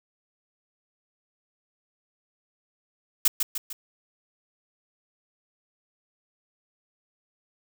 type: noise with echo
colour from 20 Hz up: blue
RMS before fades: -18 dBFS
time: 3.25-3.28 s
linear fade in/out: 5 ms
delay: 150 ms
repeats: 3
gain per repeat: -6 dB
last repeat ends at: 3.73 s
effects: none